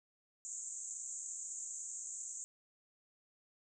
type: band-pass noise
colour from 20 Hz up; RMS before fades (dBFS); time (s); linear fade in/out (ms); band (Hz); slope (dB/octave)
white; -45; 0.45-2.44; 0; 6600 to 7800; 96
effects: none